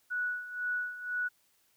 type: tone with tremolo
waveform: sine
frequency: 1472 Hz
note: F#6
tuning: 9 cents flat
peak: -29 dBFS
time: 0.1-1.29 s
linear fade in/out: 20 ms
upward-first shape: sine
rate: 2 Hz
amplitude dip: 75%
effects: white hiss -70 dBFS RMS until 1.76 s